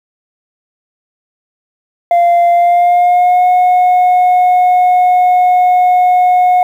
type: tone with pitch glide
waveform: sine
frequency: 693 to 725.8 Hz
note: F5 to F#5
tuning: -14 to -34 cents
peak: -3 dBFS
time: 2.11-6.63 s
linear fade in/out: 2 ms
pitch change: +80 cents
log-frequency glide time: 2.51-3.47 s
effects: tanh soft clip ceiling -5 dBFS + 7-bit